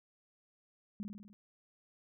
sine tone with echo, 205.4 Hz, G#3, 19 cents flat, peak -37 dBFS, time 1-1.03 s, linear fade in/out 0 ms, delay 50 ms, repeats 6, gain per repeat -3 dB, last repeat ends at 1.33 s, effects none

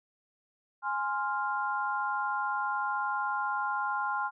sine chord, F minor, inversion first, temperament equal, 830.6 / 1046.5 / 1396.9 Hz, Ab5 / C6 / F6, 0 / 0 / 0 cents, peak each -33 dBFS, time 0.82-4.31 s, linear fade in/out 50 ms, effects none

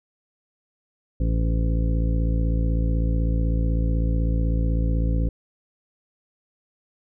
harmonic tone with a mistuned harmonic, 56 Hz, A1, 31 cents sharp, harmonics 1 / 2 / 3 / 4 / 5 / 6 / 7 / 8 / 9, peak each -20 / -27 / -29 / -38 / -32 / -44 / -44 / -47 / -37 dBFS, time 1.2-5.29 s, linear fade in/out 5 ms, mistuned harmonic 7, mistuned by +22 cents, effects none

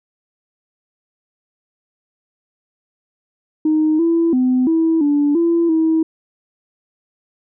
sine tone with pitch steps, 310.4 / 333.6 / 254.3 / 325.5 / 290.1 / 337.3 / 321.2 Hz, D#4 / E4 / C4 / E4 / D4 / E4 / E4, -4 / +21 / -49 / -22 / -21 / +40 / -45 cents, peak -11 dBFS, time 3.65-6.03 s, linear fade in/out 5 ms, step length 340 ms, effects tanh soft clip ceiling -8 dBFS

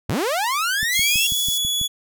sawtooth linear sweep, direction up, 69 to 2794 Hz, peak -16 dBFS, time 0.09-1.27 s, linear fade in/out 5 ms
click train, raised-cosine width 5 ms, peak -21 dBFS, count 7, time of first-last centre 0.83-1.814 s, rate 6.1 Hz
white high-pass noise, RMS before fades -29 dBFS, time 0.92-1.58 s, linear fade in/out 2 ms, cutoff 4700 Hz, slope 48 dB/octave
sawtooth tone with pitch glide, 3300 to 3393 Hz, G#7 to G#7, -12 to +36 cents, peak -17 dBFS, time 0.94-1.88 s, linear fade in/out 20 ms, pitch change +48 cents, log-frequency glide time 1.05-1.39 s
effects none

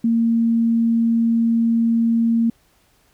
sine tone, 230 Hz, A#3, 23 cents flat, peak -14 dBFS, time 0.04-2.5 s, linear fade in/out 5 ms, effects pink hiss -59 dBFS RMS until 3.13 s

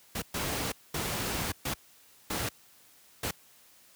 pink noise bursts at uneven times, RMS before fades -32 dBFS, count 6, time 0.15-0.22 / 0.34-0.72 / 0.94-1.52 / 1.65-1.74 / 2.3-2.49 / 3.23-3.31 s, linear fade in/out 5 ms, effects white hiss -59 dBFS RMS until 3.95 s + high-pass 60 Hz 12 dB/octave

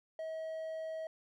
triangle tone, 640 Hz, D#5, 49 cents sharp, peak -36 dBFS, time 0.19-1.07 s, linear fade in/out 2 ms, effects none

